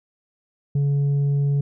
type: tone with tanh clipping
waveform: sine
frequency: 141.7 Hz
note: C#3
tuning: 38 cents sharp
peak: -18 dBFS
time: 0.75-1.61 s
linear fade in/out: 5 ms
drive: 3 dB
effects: none